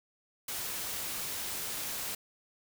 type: noise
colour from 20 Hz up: white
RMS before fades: -37 dBFS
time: 0.48-2.15 s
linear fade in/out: 5 ms
effects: none